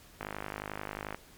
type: click train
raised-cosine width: 0.5 ms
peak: -21 dBFS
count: 49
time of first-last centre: 0.21-1.146 s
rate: 51.3 Hz
effects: pink hiss -56 dBFS RMS until 1.37 s + MP3 96 kbps